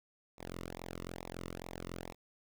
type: tone with flanger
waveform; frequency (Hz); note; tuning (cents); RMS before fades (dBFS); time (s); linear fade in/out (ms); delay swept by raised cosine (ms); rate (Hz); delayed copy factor
sawtooth; 43.65; F1; 0; -45; 0.37-2.15; 50; 0.64 to 1.27; 2.3; -0.95
effects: 11-bit